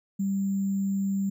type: tone with sample-and-hold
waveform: sine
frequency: 196 Hz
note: G3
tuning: in tune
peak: -24 dBFS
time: 0.19-1.3 s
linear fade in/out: 10 ms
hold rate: 7350 Hz
effects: none